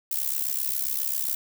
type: noise with amplitude modulation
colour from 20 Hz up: violet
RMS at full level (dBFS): -24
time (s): 0.11-1.35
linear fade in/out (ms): 5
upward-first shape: sine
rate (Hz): 67.5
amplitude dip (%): 85
effects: none